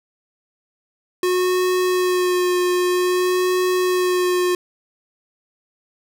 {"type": "tone with vibrato", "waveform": "square", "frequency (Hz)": 362.7, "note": "F#4", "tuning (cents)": -34, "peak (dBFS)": -17, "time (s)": [1.23, 4.55], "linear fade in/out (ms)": 2, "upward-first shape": "sine", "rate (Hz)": 0.52, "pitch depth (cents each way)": 17, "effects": []}